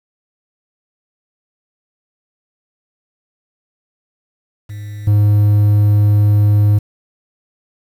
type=tone with level steps; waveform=triangle; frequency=103.83 Hz; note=G#2; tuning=in tune; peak=-23 / -6 dBFS; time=4.69-6.79 s; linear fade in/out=10 ms; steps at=5.07 s; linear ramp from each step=5 ms; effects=7-bit